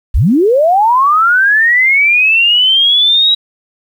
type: linear sweep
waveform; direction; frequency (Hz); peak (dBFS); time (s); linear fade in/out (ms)
sine; up; 30.87 to 3869; -6; 0.14-3.35; 10
effects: 7-bit

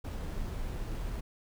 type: noise with sample-and-hold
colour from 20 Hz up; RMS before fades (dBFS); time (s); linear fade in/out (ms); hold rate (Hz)
brown; -36; 0.04-1.21; 10; 11025
effects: none

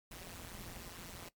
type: noise with amplitude modulation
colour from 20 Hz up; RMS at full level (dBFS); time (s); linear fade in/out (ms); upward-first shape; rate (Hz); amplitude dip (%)
pink; -45; 0.11-1.29; 5; sine; 175; 90
effects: noise-tail reverb RT60 0.1 s tail -18 dB re dry + MP3 96 kbps

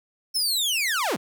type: linear sweep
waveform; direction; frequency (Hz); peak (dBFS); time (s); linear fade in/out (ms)
sawtooth; down; 5390 to 110.1; -19; 0.34-1.17; 20
effects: 10-bit

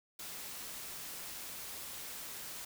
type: noise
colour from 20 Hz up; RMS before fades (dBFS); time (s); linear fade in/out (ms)
white; -45; 0.19-2.65; 5
effects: none

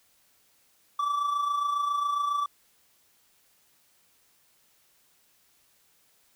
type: tone with amplitude modulation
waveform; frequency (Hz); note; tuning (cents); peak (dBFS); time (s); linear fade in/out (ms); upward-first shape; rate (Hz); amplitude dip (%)
triangle; 1158; D6; -25; -21; 0.99-2.46; 5; sine; 27.3; 50
effects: white hiss -65 dBFS RMS until 6.35 s

